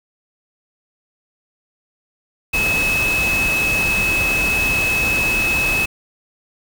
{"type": "tone in noise", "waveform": "sine", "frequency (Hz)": 2580, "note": "E7", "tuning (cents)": -38, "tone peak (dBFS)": -16, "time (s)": [2.53, 5.86], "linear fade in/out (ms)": 10, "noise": "pink", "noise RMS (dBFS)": -24, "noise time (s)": [2.53, 5.86], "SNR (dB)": 5, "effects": []}